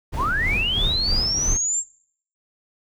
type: noise with tremolo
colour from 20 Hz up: brown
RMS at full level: -24 dBFS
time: 0.12-1.58 s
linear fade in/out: 20 ms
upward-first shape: sine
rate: 3.1 Hz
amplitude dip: 50%
type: linear sweep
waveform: sine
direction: up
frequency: 842 to 7560 Hz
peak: -20 dBFS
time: 0.16-1.84 s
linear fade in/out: 50 ms
effects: noise-tail reverb RT60 0.6 s tail -21 dB re dry

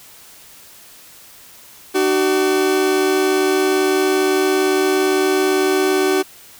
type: tone pair together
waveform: 40% pulse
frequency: 300.8 / 378.5 Hz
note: D4 / F#4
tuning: +42 / +39 cents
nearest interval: major third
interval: 397 cents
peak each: -20 / -14 dBFS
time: 1.94-6.23 s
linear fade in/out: 20 ms
effects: white hiss -43 dBFS RMS until 6.59 s

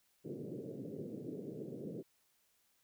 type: band-pass noise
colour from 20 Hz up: white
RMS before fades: -45 dBFS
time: 0.24-2.03 s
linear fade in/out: 20 ms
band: 120 to 480 Hz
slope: 48 dB/octave
effects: white hiss -75 dBFS RMS until 2.83 s

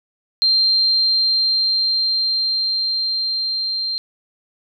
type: tone with level ramp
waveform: sine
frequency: 4167 Hz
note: C8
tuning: 8 cents flat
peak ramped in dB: -12 to -20 dBFS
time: 0.42-3.98 s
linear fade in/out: 0 ms
effects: none

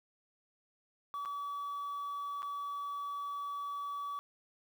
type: tone with dropouts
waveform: sine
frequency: 1143 Hz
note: D6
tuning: 47 cents flat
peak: -34 dBFS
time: 1.14-4.19 s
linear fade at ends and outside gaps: 0 ms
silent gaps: 1.251-1.257 / 2.421-2.429 s
effects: tanh soft clip ceiling -36 dBFS + 10-bit

